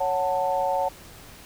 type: chord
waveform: sine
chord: F# minor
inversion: second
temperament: just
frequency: 555 / 740 / 888 Hz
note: C#5 / F#5 / A5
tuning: +2 / 0 / +16 cents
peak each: -26 dBFS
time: 0-0.89 s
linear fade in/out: 10 ms
effects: pink hiss -46 dBFS RMS until 1.45 s